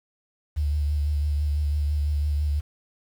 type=tone with vibrato; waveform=sine; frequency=73.8 Hz; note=D2; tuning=9 cents sharp; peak=-21 dBFS; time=0.56-2.61 s; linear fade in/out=20 ms; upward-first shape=triangle; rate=6 Hz; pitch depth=41 cents each way; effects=8-bit